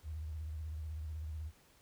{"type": "tone with vibrato", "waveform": "sine", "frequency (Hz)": 77.8, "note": "D#2", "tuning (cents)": 0, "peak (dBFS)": -39, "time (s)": [0.03, 1.52], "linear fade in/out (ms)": 50, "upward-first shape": "sine", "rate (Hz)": 16, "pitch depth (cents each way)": 91, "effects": ["pink hiss -66 dBFS RMS until 1.81 s"]}